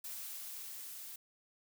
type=noise with level ramp; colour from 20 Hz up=blue; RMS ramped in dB=-44 to -48 dBFS; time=0.04-1.16 s; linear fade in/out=5 ms; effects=none